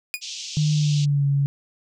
sawtooth tone with exponential decay, 2458 Hz, D#7, 22 cents flat, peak -17 dBFS, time 0.14-0.22 s, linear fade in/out 0 ms, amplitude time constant 16 ms
white band-pass noise, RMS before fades -34 dBFS, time 0.21-1.06 s, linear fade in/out 20 ms, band 2700 to 6600 Hz, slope 48 dB/octave
sine tone with pitch glide, 151.4 to 140.45 Hz, D#3 to C#3, -47 to +23 cents, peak -17 dBFS, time 0.57-1.46 s, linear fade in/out 0 ms, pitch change -130 cents, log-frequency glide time 0.75-1.26 s
effects none

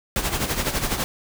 pink noise with tremolo, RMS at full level -22 dBFS, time 0.16-1.04 s, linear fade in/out 0 ms, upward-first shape sine, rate 12 Hz, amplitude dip 65%, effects none

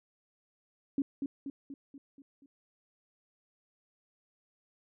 sine tone with echo, 277.2 Hz, C#4, in tune, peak -26 dBFS, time 0.98-1.02 s, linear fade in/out 2 ms, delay 240 ms, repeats 6, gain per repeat -5 dB, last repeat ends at 2.46 s, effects none

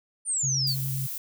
sine exponential sweep, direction down, 9260 to 4198 Hz, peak -24 dBFS, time 0.25-0.76 s, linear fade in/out 50 ms
sine tone with vibrato, 133.9 Hz, C3, 40 cents sharp, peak -28 dBFS, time 0.43-1.07 s, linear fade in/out 10 ms, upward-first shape square, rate 9.5 Hz, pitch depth 20 cents each way
violet noise, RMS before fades -34 dBFS, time 0.67-1.18 s, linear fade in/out 2 ms
effects none

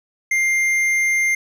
sine tone with tanh clipping, 2100 Hz, C7, 6 cents sharp, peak -17 dBFS, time 0.31-1.35 s, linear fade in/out 5 ms, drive 10 dB, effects none

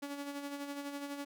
sawtooth tone with tremolo, 283.9 Hz, C#4, 41 cents sharp, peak -34 dBFS, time 0.02-1.25 s, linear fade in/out 10 ms, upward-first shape sine, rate 12 Hz, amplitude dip 50%, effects none

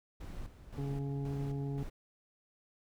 brown noise with tremolo, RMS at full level -44 dBFS, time 0.2-1.9 s, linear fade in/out 10 ms, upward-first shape square, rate 1.9 Hz, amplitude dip 65%
harmonic tone, 139.5 Hz, C#3, 11 cents sharp, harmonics 1 / 2 / 3 / 5 / 6, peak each -35 / -42 / -45 / -57 / -56 dBFS, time 0.78-1.83 s, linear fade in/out 0 ms
effects none

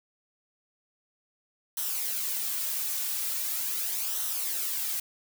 blue noise with flanger, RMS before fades -31 dBFS, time 1.77-5 s, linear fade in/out 5 ms, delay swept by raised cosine 0.42 to 3.02 ms, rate 0.41 Hz, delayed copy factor -0.55, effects none

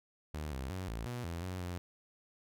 sawtooth tone with pitch steps, 76.2 / 65.8 / 93.1 / 56 / 121.8 / 84.5 / 92 / 88.7 Hz, D#2 / C2 / F#2 / A1 / B2 / E2 / F#2 / F2, -36 / +10 / +11 / +31 / -24 / +43 / -9 / +27 cents, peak -34 dBFS, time 0.34-1.78 s, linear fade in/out 0 ms, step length 180 ms, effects none

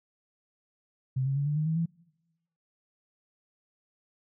sine tone with pitch steps, 130.81 / 136.21 / 141.83 / 147.68 / 153.77 / 160.12 / 166.73 Hz, C3 / C#3 / C#3 / D3 / D#3 / D#3 / E3, 0 / -30 / +40 / +10 / -20 / +50 / +20 cents, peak -25 dBFS, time 1.16-1.86 s, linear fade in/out 10 ms, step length 100 ms, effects noise-tail reverb RT60 1.0 s tail -25 dB re dry

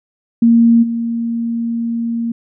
sine tone with level steps, 232.1 Hz, A#3, 7 cents flat, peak -6 / -16 dBFS, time 0.42-2.32 s, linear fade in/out 5 ms, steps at 0.82 s, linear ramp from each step 20 ms, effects none

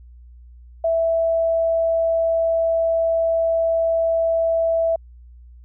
sine tone, 659.3 Hz, E5, in tune, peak -16 dBFS, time 0.84-4.96 s, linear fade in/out 5 ms, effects added 60 Hz sine -41 dBFS peak until 5.64 s

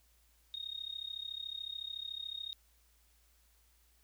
sine tone with amplitude modulation, 3722 Hz, A#7, 3 cents flat, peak -36 dBFS, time 0.54-2.53 s, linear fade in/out 0 ms, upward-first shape sine, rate 33.8 Hz, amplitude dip 90%, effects added 57 Hz sine -68 dBFS peak until 4.03 s + white hiss -71 dBFS RMS until 4.03 s

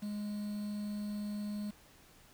triangle tone with quantisation, 207.7 Hz, G#3, in tune, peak -34 dBFS, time 0.02-1.71 s, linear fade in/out 10 ms, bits 9, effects pink hiss -61 dBFS RMS until 2.33 s

